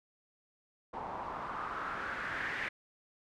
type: noise with low-pass filter sweep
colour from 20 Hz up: white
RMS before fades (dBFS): -39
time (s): 0.93-2.69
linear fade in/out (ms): 10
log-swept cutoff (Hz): 850 to 2000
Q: 4
effects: none